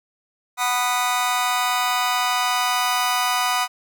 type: chord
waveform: sawtooth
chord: B major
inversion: second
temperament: just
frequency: 740.8 / 987.8 / 1234.7 Hz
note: F#5 / B5 / D#6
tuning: +2 / 0 / -14 cents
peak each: -20 dBFS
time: 0.57-3.68 s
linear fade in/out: 50 ms
effects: none